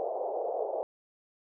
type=band-pass noise; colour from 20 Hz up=pink; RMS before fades=-33 dBFS; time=0-0.83 s; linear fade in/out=0 ms; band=440 to 760 Hz; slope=48 dB/octave; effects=none